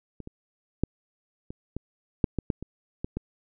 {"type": "clicks", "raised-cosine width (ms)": 3, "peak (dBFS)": [-26, -26, -10, -24, -19, -7, -14, -12, -23, -17, -17], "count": 11, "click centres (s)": [0.203, 0.274, 0.836, 1.505, 1.766, 2.242, 2.387, 2.502, 2.626, 3.045, 3.17], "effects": []}